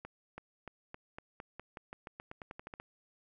accelerating click train, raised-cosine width 0.5 ms, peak -29 dBFS, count 18, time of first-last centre 0.05-2.8 s, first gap 330 ms, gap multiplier 0.9, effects none

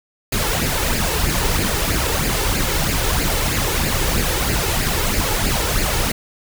pink noise with flanger, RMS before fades -19 dBFS, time 0.32-6.12 s, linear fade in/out 5 ms, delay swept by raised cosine 0.42 to 2.32 ms, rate 3.1 Hz, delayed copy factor +0.6, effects none

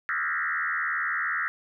sine tone with frequency modulation, 1611 Hz, G6, 47 cents sharp, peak -25 dBFS, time 0.09-1.48 s, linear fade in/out 0 ms, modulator 78.7 Hz, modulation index 4.3, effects none

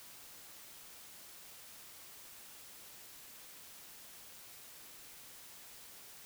silence, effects white hiss -54 dBFS RMS until 6.25 s

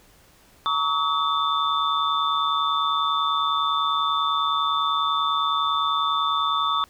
sine tone cluster, 922 / 1131 / 1281 / 3546 Hz, A#5 / C#6 / E6 / A7, -19 / +34 / -50 / +13 cents, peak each -32 / -23 / -25 / -27 dBFS, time 0.66-6.84 s, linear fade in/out 0 ms, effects pink hiss -55 dBFS RMS until 6.89 s

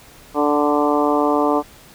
harmonic tone with a mistuned harmonic, 146.83 Hz, D3, in tune, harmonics 2 / 3 / 4 / 5 / 6 / 7 / 8, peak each -19 / -21 / -22 / -23 / -24 / -24 / -25 dBFS, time 0.34-1.63 s, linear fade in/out 50 ms, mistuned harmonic 5, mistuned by +16 cents, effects pink hiss -45 dBFS RMS until 1.94 s

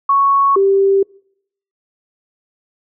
sine tone pair in turn, 1108.7 / 392 Hz, C#6 / G4, 0 / 0 cents, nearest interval octave + tritone, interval 1800 cents, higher first, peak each -9 / -9 dBFS, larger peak neither, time 0.09-0.56 / 0.56-1.03 s, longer neither, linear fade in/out 5 ms, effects noise-tail reverb RT60 0.7 s tail -26 dB re dry

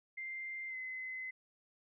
sine tone with pitch glide, 2093 to 2042 Hz, C7 to C7, 0 to -43 cents, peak -40 dBFS, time 0.17-1.31 s, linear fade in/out 10 ms, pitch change -43 cents, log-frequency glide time 0.68-0.76 s, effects none

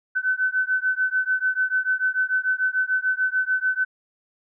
sine beating tone pair, 1513 / 1519.8 Hz, F#6 / F#6, +38 / +46 cents, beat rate 6.8 Hz, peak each -23 dBFS, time 0.15-3.85 s, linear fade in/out 20 ms, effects none

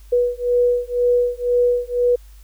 sine beating tone pair, 486.9 / 488.9 Hz, B4 / B4, -25 / -18 cents, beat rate 2 Hz, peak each -18 dBFS, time 0.12-2.16 s, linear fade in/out 10 ms, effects added 50 Hz sine -40 dBFS peak until 2.43 s + white hiss -55 dBFS RMS until 2.43 s

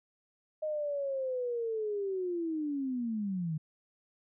sine linear sweep, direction down, 623 to 150.4 Hz, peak -31 dBFS, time 0.62-3.58 s, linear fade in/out 10 ms, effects none

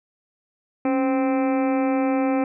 harmonic tone with a mistuned harmonic, 260.6 Hz, C4, 7 cents flat, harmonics 1 / 2 / 3 / 4 / 5 / 6 / 7 / 8 / 9 / 10, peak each -20 / -25 / -28 / -36 / -36 / -44 / -43 / -42 / -38 / -45 dBFS, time 0.85-2.44 s, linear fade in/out 2 ms, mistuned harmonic 1, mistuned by +78 cents, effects none

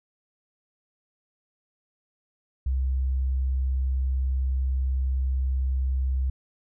sine tone, 65.41 Hz, C2, in tune, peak -22 dBFS, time 2.66-6.3 s, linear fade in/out 5 ms, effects none

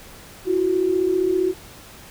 sine tone pair together, 336.3 / 371.4 Hz, E4 / F#4, +35 / +7 cents, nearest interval major second, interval 172 cents, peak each -23 / -18 dBFS, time 0.45-1.54 s, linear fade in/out 50 ms, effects pink hiss -43 dBFS RMS until 2.1 s

